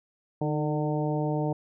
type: harmonic tone with a mistuned harmonic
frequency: 150 Hz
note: D3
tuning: 37 cents sharp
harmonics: 1 / 2 / 3 / 4 / 5 / 6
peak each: -28 / -31 / -33 / -34 / -36 / -38 dBFS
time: 0.41-1.53 s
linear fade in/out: 5 ms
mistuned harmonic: 2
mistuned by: +43 cents
effects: none